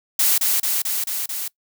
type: noise with echo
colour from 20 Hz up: blue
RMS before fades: -17 dBFS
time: 0.19-0.38 s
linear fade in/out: 5 ms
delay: 220 ms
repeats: 5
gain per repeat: -2 dB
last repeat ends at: 1.48 s
effects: noise-tail reverb RT60 0.1 s tail -22 dB re dry